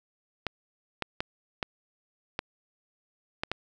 clicks, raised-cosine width 0.3 ms, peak -13 dBFS, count 7, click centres 0.467 / 1.023 / 1.205 / 1.628 / 2.391 / 3.435 / 3.516 s, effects none

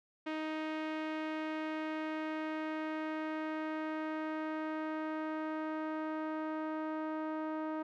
sawtooth tone with low-pass filter sweep, 312.4 Hz, D#4, 7 cents sharp, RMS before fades -38 dBFS, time 0.26-7.83 s, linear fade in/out 10 ms, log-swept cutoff 2600 to 1200 Hz, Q 1.3, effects none

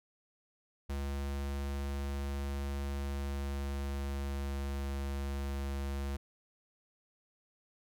square tone with pitch glide, 69.8 to 69.28 Hz, C#2 to C#2, +13 to 0 cents, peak -35 dBFS, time 0.89-6.17 s, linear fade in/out 10 ms, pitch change -13 cents, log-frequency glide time 2.92-4.94 s, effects none

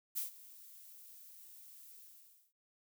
violet noise with ADSR envelope, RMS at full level -36 dBFS, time 0.15-2.53 s, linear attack 24 ms, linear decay 130 ms, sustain -20 dB, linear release 540 ms, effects none

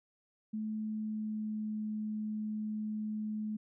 sine tone with pitch glide, 216.2 to 214.1 Hz, A3 to A3, -30 to -47 cents, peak -34 dBFS, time 0.53-3.57 s, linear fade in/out 10 ms, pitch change -17 cents, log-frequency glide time 0.76-1.83 s, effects none

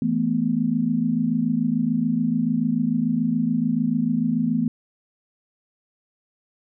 sine chord, E suspended fourth, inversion none, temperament equal with one note detuned, 165.29 / 220 / 246.9 Hz, E3 / A3 / B3, +5 / 0 / 0 cents, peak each -26 / -23 / -22 dBFS, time 0.02-4.68 s, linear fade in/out 2 ms, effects none

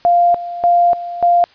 sine tone with tremolo, 697 Hz, F5, 4 cents flat, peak -8 dBFS, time 0.05-1.44 s, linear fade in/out 0 ms, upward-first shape square, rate 1.7 Hz, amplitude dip 80%, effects white hiss -48 dBFS RMS until 1.54 s + resampled to 11025 Hz

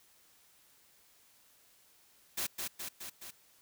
white noise with echo, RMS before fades -35 dBFS, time 2.37-2.47 s, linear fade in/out 10 ms, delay 210 ms, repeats 4, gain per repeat -3 dB, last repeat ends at 3.31 s, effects white hiss -65 dBFS RMS until 3.61 s

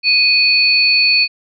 sine tone pair together, 2489 / 4435 Hz, D#7 / C#8, 0 / 0 cents, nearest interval minor seventh, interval 1000 cents, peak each -12 dBFS, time 0.03-1.28 s, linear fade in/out 50 ms, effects none

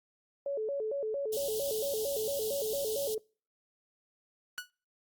sine tone with vibrato, 493.9 Hz, B4, in tune, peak -31 dBFS, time 0.46-3.18 s, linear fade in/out 2 ms, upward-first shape square, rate 4.4 Hz, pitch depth 220 cents each way
white band-stop noise, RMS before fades -39 dBFS, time 1.32-3.15 s, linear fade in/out 10 ms, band 840 to 2900 Hz, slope 96 dB/octave
sawtooth tone with exponential decay, 1472 Hz, F#6, 9 cents flat, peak -29 dBFS, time 4.58-4.7 s, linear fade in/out 0 ms, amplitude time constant 26 ms
effects noise-tail reverb RT60 0.4 s tail -26 dB re dry + Opus 48 kbps

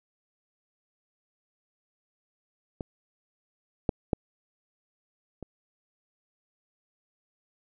clicks, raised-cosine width 2 ms, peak -20 / -10 / -10 / -25 dBFS, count 4, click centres 2.808 / 3.892 / 4.132 / 5.427 s, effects none

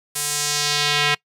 square tone with band-pass filter sweep, 146.83 Hz, D3, in tune, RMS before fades -21 dBFS, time 0.15-1.15 s, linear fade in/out 10 ms, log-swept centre 10000 to 2600 Hz, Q 1.4, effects noise-tail reverb RT60 0.1 s tail -23 dB re dry

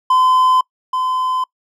triangle tone pair in turn, 1023 / 1023 Hz, C6 / C6, -39 / -39 cents, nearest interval unison, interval 0 cents, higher neither, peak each -8 / -14 dBFS, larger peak first, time 0.1-0.61 / 0.93-1.44 s, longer neither, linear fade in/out 5 ms, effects noise-tail reverb RT60 0.1 s tail -24 dB re dry

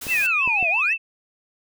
white noise, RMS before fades -33 dBFS, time 0.01-0.27 s, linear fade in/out 10 ms
clicks, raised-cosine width 2 ms, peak -21 dBFS, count 3, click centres 0.068 / 0.476 / 0.627 s
sine tone with vibrato, 2549 Hz, D#7, 41 cents sharp, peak -18 dBFS, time 0.07-0.98 s, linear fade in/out 50 ms, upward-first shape sine, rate 6 Hz, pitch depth 87 cents each way
triangle exponential two-way sweep, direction down then up, 2093 to 637 to 2093 Hz, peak -25 dBFS, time 0.1-0.94 s, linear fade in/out 20 ms, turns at 0.69 s
effects none

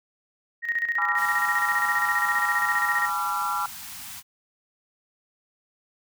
sine tone with tremolo, 1871 Hz, A#6, 6 cents sharp, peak -21 dBFS, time 0.62-3.1 s, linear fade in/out 50 ms, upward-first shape square, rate 15 Hz, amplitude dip 65%
sine chord, G# diminished seventh, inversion none, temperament equal with one note detuned, 830.6 / 987.8 / 1174.7 / 1365 Hz, G#5 / B5 / D6 / F6, 0 / 0 / 0 / -40 cents, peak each -31 / -31 / -32 / -27 dBFS, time 0.98-3.66 s, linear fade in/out 2 ms
white band-stop noise, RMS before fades -39 dBFS, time 1.15-4.23 s, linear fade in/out 50 ms, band 260 to 740 Hz, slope 48 dB/octave
effects none

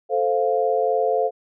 sine chord, F major, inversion first, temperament equal, 440 / 523.3 / 698.5 Hz, A4 / C5 / F5, 0 / 0 / 0 cents, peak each -22 dBFS, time 0.09-1.31 s, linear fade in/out 50 ms, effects none

